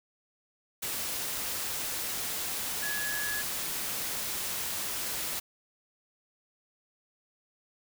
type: tone in noise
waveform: sine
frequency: 1687 Hz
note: G#6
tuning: 27 cents sharp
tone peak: -33 dBFS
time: 2.82-3.42 s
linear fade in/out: 10 ms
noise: white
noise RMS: -34 dBFS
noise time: 0.82-5.4 s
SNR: -2 dB
effects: none